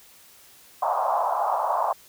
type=band-pass noise; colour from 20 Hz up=pink; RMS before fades=-24 dBFS; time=0.82-1.93 s; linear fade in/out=5 ms; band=650 to 1100 Hz; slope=48 dB/octave; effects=white hiss -52 dBFS RMS until 2.08 s